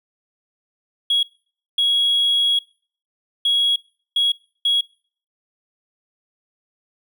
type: tone bursts at uneven times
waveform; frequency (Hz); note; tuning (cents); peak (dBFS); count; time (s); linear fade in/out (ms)
triangle; 3322; G#7; 0; -12; 5; 1.1-1.23 / 1.78-2.59 / 3.45-3.76 / 4.16-4.32 / 4.65-4.81; 5
effects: noise-tail reverb RT60 0.5 s tail -26 dB re dry + tanh soft clip ceiling -11 dBFS